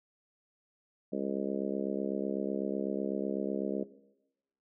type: harmonic tone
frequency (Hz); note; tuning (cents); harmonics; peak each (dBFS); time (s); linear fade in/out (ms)
68; C#2; -33; 3 / 4 / 5 / 6 / 7 / 8 / 9; -37 / -38 / -39 / -40 / -40 / -41 / -42; 1.12-3.84; 10
effects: noise-tail reverb RT60 0.9 s tail -17 dB re dry